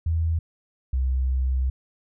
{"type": "tone pair in turn", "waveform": "sine", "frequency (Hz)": [81.7, 64.72], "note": ["E2", "C2"], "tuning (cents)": [-15, -18], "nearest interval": "major third", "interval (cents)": 403, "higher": "first", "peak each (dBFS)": -20, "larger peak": "neither", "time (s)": [[0.06, 0.39], [0.93, 1.7]], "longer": "second", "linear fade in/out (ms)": 5, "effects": []}